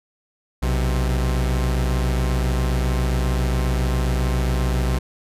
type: tone pair together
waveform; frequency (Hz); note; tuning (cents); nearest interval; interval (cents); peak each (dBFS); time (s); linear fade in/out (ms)
45% pulse; 62.2 / 131.8; B1 / C3; +13 / +13; octave + minor second; 1300; -19 / -25; 0.62-4.99; 10
effects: resampled to 32000 Hz